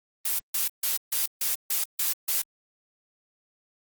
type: noise bursts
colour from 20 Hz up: blue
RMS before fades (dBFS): -26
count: 8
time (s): 0.25-2.42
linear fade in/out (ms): 5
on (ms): 140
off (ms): 150
effects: Opus 24 kbps